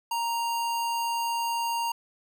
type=tone; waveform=square; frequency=932.3 Hz; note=A#5; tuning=in tune; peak=-27 dBFS; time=0.11-1.92 s; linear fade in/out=5 ms; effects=none